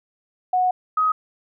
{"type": "tone pair in turn", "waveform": "sine", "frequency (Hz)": [734, 1261.2], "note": ["F#5", "D#6"], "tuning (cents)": [-14, 23], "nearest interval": "major sixth", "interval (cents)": 937, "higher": "second", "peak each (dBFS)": [-16, -16], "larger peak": "neither", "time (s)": [[0.53, 0.71], [0.97, 1.12]], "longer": "first", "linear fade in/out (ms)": 5, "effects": []}